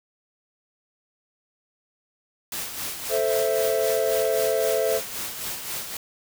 white noise with tremolo, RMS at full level -30 dBFS, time 2.52-5.97 s, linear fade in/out 2 ms, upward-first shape sine, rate 3.8 Hz, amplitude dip 50%
triangle chord, A minor, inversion none, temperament equal, 440 / 523.3 / 659.3 Hz, A4 / C5 / E5, 0 / 0 / 0 cents, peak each -23 dBFS, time 3.09-5.01 s, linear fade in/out 50 ms
effects none

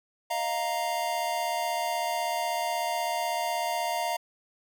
square chord, Eb suspended second, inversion none, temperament equal, 622.3 / 698.5 / 932.3 Hz, Eb5 / F5 / Bb5, 0 / 0 / 0 cents, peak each -36 / -31 / -32 dBFS, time 0.3-4.17 s, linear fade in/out 10 ms, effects none

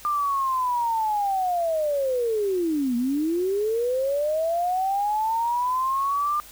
sine linear two-way sweep, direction down then up, 1203 to 233.1 to 1203 Hz, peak -21 dBFS, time 0.05-6.4 s, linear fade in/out 0 ms, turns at 2.96 s, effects added 50 Hz sine -54 dBFS peak until 6.51 s + white hiss -46 dBFS RMS until 6.51 s

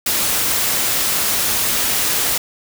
white noise, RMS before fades -18 dBFS, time 0.06-2.38 s, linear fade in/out 5 ms, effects none

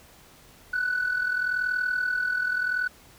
sine tone with amplitude modulation, 1487 Hz, F#6, 8 cents sharp, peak -19 dBFS, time 0.73-2.88 s, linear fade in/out 10 ms, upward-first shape sine, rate 40.8 Hz, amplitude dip 70%, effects tanh soft clip ceiling -20 dBFS + pink hiss -53 dBFS RMS until 3.18 s

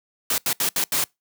white noise bursts at uneven times, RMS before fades -22 dBFS, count 5, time 0.3-0.38 / 0.46-0.53 / 0.6-0.69 / 0.76-0.84 / 0.92-1.04 s, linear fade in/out 2 ms, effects noise-tail reverb RT60 0.2 s tail -26 dB re dry + high-pass 100 Hz 12 dB/octave

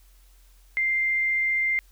sine tone, 2095 Hz, C7, 2 cents sharp, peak -21 dBFS, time 0.77-1.79 s, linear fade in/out 0 ms, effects added 44 Hz sine -52 dBFS peak until 1.91 s + white hiss -62 dBFS RMS until 1.91 s

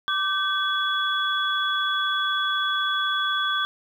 sine tone cluster, 1174 / 1542 / 3381 Hz, D6 / G6 / G#7, -1 / -29 / +30 cents, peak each -26 dBFS, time 0.08-3.65 s, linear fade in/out 0 ms, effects 9-bit

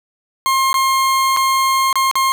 40% pulse tone with dropouts, 1066 Hz, C6, 32 cents sharp, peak -12 dBFS, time 0.46-2.32 s, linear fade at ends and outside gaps 0 ms, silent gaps 0.73-0.742 / 1.365-1.371 / 1.928-1.956 / 2.113-2.155 s, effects none

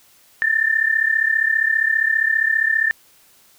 sine tone pair together, 1765 / 1800 Hz, A6 / A6, +5 / +39 cents, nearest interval unison, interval 34 cents, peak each -18 dBFS, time 0.42-2.91 s, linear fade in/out 0 ms, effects white hiss -53 dBFS RMS until 3.58 s

